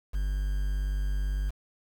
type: tone with quantisation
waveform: triangle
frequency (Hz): 49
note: G1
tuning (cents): 0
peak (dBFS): -24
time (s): 0.13-1.51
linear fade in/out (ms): 20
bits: 8
effects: none